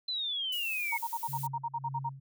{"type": "exponential sweep", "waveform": "sine", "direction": "down", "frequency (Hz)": [4097, 2160], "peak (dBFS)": -31, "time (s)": [0.08, 0.98], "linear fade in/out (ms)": 5}
{"type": "noise", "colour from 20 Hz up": "violet", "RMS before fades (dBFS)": -42, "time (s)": [0.52, 1.47], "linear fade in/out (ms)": 5}
{"type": "tone bursts", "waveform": "sine", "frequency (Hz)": 932.3, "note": "A#5", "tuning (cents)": 0, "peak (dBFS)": -30, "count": 12, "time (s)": [0.92, 2.093], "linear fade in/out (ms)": 10, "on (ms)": 51, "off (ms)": 51}
{"type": "tone with tremolo", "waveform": "sine", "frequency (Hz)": 135.6, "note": "C#3", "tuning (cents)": -38, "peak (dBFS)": -36, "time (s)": [1.28, 2.2], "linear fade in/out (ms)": 10, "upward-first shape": "sine", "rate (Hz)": 1.8, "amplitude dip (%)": 80}
{"effects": []}